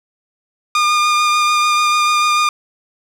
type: tone with vibrato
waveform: sawtooth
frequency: 1212 Hz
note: D#6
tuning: 46 cents flat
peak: -8 dBFS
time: 0.75-2.49 s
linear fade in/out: 2 ms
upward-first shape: sine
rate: 6.8 Hz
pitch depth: 13 cents each way
effects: low-pass 7000 Hz 12 dB/octave + 7-bit